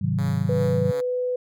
sine chord, Ab dominant seventh, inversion none, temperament equal, 103.83 / 130.81 / 155.56 / 185 Hz, Ab2 / C3 / Eb3 / Gb3, 0 / 0 / 0 / 0 cents, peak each -26 dBFS, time 0.01-0.92 s, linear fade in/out 10 ms
5% pulse tone with tremolo, 140 Hz, C#3, 18 cents sharp, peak -23 dBFS, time 0.18-1.01 s, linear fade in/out 5 ms, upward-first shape triangle, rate 2.7 Hz, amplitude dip 65%
sine tone with pitch glide, 493.9 to 498.8 Hz, B4 to B4, 0 to +17 cents, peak -22 dBFS, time 0.49-1.36 s, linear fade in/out 5 ms, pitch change +17 cents, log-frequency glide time 0.64-1.17 s
effects none

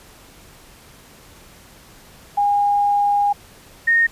sine tone pair in turn, 815 / 1846.6 Hz, G#5 / A#6, -33 / -17 cents, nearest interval octave + major second, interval 1416 cents, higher second, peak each -14 / -12 dBFS, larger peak second, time 2.37-3.33 / 3.87-4.07 s, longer first, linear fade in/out 10 ms, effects pink hiss -46 dBFS RMS until 4.11 s + resampled to 32000 Hz

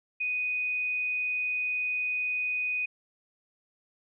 sine tone, 2489 Hz, D#7, in tune, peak -27 dBFS, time 0.2-2.86 s, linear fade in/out 10 ms, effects none

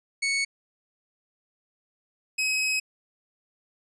sawtooth tone pair in turn, 2217 / 2546 Hz, C#7 / D#7, 0 / +39 cents, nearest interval major second, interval 239 cents, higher second, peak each -20 dBFS, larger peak neither, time 0.22-0.45 / 2.38-2.8 s, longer second, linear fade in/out 10 ms, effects resampled to 22050 Hz

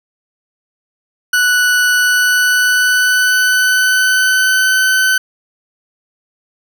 40% pulse tone with pitch glide, 1480 to 1519.9 Hz, F#6 to F#6, 0 to +46 cents, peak -9 dBFS, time 1.33-5.18 s, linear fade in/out 5 ms, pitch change +46 cents, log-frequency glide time 1.94-4.78 s, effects none

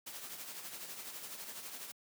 white noise with tremolo, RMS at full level -44 dBFS, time 0.06-1.92 s, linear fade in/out 10 ms, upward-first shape triangle, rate 12 Hz, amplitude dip 55%, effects high-pass 150 Hz 12 dB/octave

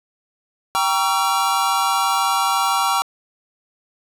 square chord, G diminished seventh, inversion none, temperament just, 784 / 940.8 / 1128.9 / 1354.7 Hz, G5 / Bb5 / Db6 / Fb6, 0 / +16 / +31 / +47 cents, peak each -23 dBFS, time 0.75-3.02 s, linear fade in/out 0 ms, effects resampled to 32000 Hz + 8-bit

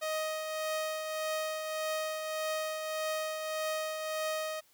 sawtooth tone with tremolo, 626 Hz, D#5, 10 cents sharp, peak -27 dBFS, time 0.01-4.61 s, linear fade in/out 20 ms, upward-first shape triangle, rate 1.7 Hz, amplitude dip 45%, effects white hiss -66 dBFS RMS until 4.73 s

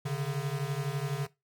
square beating tone pair, 135.7 / 147.7 Hz, C#3 / D3, -36 / +10 cents, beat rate 12 Hz, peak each -34 / -34 dBFS, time 0.05-1.27 s, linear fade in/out 10 ms, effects noise-tail reverb RT60 0.2 s tail -18 dB re dry

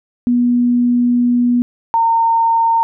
sine tone pair in turn, 243 / 914.8 Hz, B3 / A#5, -28 / -33 cents, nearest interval octave + major seventh, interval 2295 cents, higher second, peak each -10 dBFS, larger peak neither, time 0.27-1.62 / 1.94-2.83 s, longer first, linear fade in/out 0 ms, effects none

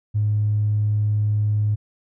triangle tone with tanh clipping, 105.3 Hz, G#2, 24 cents sharp, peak -17 dBFS, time 0.14-1.76 s, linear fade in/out 20 ms, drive 4 dB, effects none

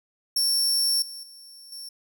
sawtooth tone with level steps, 5450 Hz, F8, 43 cents flat, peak -18 / -34 / -42 / -34 dBFS, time 0.36-1.89 s, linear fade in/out 5 ms, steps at 1.02 / 1.23 / 1.72 s, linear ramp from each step 2 ms, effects none

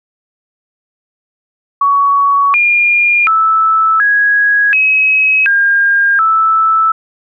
sine tone with pitch steps, 1123 / 2414 / 1312 / 1658 / 2554 / 1611 / 1315 Hz, C#6 / D7 / E6 / G#6 / D#7 / G6 / E6, +22 / +47 / -9 / -3 / +45 / +47 / -5 cents, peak -7 dBFS, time 1.81-6.92 s, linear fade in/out 5 ms, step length 730 ms, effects none

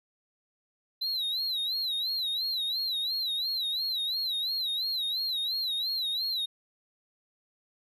triangle tone with vibrato, 3986 Hz, B7, 15 cents sharp, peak -27 dBFS, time 1.01-6.46 s, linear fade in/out 10 ms, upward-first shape sine, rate 2.9 Hz, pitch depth 130 cents each way, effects none

